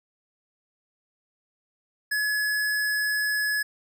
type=tone; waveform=square; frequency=1698 Hz; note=G#6; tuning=38 cents sharp; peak=-24 dBFS; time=2.11-3.63 s; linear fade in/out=10 ms; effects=none